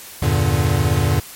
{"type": "chord", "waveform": "square", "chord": "E half-diminished seventh", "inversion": "none", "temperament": "equal", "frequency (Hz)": [82.41, 98, 116.54, 146.83], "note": ["E2", "G2", "Bb2", "D3"], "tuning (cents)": [0, 0, 0, 0], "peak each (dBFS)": -21, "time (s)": [0.22, 1.2], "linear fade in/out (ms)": 5, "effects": ["white hiss -37 dBFS RMS until 1.35 s", "MP3 64 kbps"]}